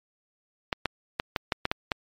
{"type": "clicks", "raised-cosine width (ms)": 0.3, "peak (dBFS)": -9, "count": 8, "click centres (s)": [0.728, 0.857, 1.199, 1.362, 1.522, 1.654, 1.715, 1.918], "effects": ["MP3 96 kbps"]}